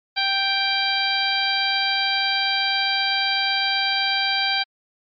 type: harmonic tone with a mistuned harmonic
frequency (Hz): 784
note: G5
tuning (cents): 0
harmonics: 1 / 2 / 3 / 4 / 5 / 6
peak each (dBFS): -26 / -26 / -26 / -26 / -26 / -26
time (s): 0.16-4.64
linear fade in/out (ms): 20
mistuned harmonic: 4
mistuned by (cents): +22
effects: MP3 32 kbps